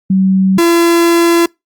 sine / 45% pulse tone pair in turn, 190.4 / 339.3 Hz, F#3 / F4, +50 / -50 cents, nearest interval minor seventh, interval 1000 cents, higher second, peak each -7 dBFS, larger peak neither, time 0.1-0.58 / 0.58-1.46 s, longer second, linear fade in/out 5 ms, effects noise-tail reverb RT60 0.2 s tail -26 dB re dry + Opus 32 kbps

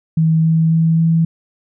sine tone with pitch steps, 160.7 / 161.82 / 162.94 / 164.08 Hz, E3 / E3 / E3 / E3, -44 / -32 / -20 / -8 cents, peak -10 dBFS, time 0.17-1.25 s, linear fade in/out 5 ms, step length 270 ms, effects none

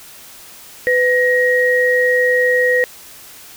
sine tone pair together, 500.1 / 1888 Hz, B4 / A#6, +22 / +22 cents, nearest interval octave + major seventh, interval 2300 cents, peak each -14 dBFS, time 0.87-2.84 s, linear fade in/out 0 ms, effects white hiss -39 dBFS RMS until 3.56 s

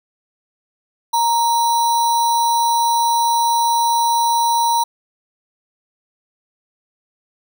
sine tone with sample-and-hold, 932.3 Hz, A#5, in tune, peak -13 dBFS, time 1.13-4.84 s, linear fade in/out 10 ms, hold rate 4900 Hz, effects none

